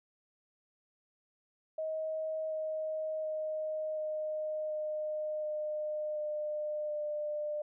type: tone with pitch steps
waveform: sine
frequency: 631 / 626.3 / 621.6 / 616.9 / 612.3 / 607.7 / 603.2 / 598.7 Hz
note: D#5 / D#5 / D#5 / D#5 / D#5 / D#5 / D5 / D5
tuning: +24 / +11 / -2 / -15 / -28 / -41 / +46 / +33 cents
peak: -33 dBFS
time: 1.78-7.62 s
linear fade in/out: 5 ms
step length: 730 ms
effects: none